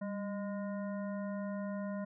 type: harmonic tone with a mistuned harmonic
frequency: 205.3 Hz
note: G#3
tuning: 20 cents flat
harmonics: 1 / 3 / 5 / 7 / 9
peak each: -37 / -42 / -50 / -53 / -56 dBFS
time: 0.01-2.05 s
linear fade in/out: 10 ms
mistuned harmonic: 1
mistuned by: -67 cents
effects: none